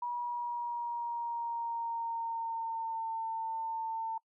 sine tone with pitch glide, 964 to 899.4 Hz, B5 to A5, -42 to +38 cents, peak -33 dBFS, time 0.02-4.18 s, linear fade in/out 5 ms, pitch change -120 cents, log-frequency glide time 0.19-3.12 s, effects noise-tail reverb RT60 0.1 s tail -24 dB re dry

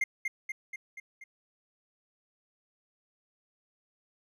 triangle tone with echo, 2112 Hz, C7, 16 cents sharp, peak -23 dBFS, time 0.01-0.04 s, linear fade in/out 5 ms, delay 240 ms, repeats 5, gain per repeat -4 dB, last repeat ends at 1.24 s, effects none

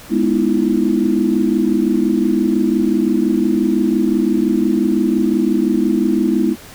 sine chord, E major seventh, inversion first, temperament equal with one note detuned, 207.7 / 246.9 / 311.1 / 336.9 Hz, G#3 / B3 / D#4 / E4, 0 / 0 / 0 / +38 cents, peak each -18 dBFS, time 0.09-6.56 s, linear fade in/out 50 ms, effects pink hiss -38 dBFS RMS until 6.74 s

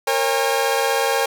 sawtooth tone cluster, 464.2 / 544 / 808 Hz, A#4 / C#5 / G#5, -7 / -33 / -48 cents, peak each -18 dBFS, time 0.07-1.26 s, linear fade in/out 5 ms, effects none

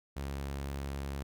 sawtooth tone, 69.3 Hz, C#2, in tune, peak -32 dBFS, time 0.16-1.23 s, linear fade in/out 10 ms, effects none

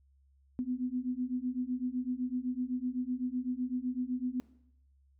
sine beating tone pair, 246.9 / 254.8 Hz, B3 / C4, 0 / -46 cents, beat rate 7.9 Hz, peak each -35 / -34 dBFS, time 0.59-4.4 s, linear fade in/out 0 ms, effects noise-tail reverb RT60 0.7 s tail -18 dB re dry + added 68 Hz sine -63 dBFS peak until 5.19 s

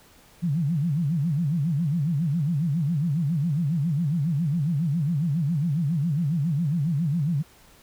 sine tone with vibrato, 155.56 Hz, D#3, in tune, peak -21 dBFS, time 0.42-7.43 s, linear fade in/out 20 ms, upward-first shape sine, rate 7.3 Hz, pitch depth 230 cents each way, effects pink hiss -54 dBFS RMS until 7.82 s

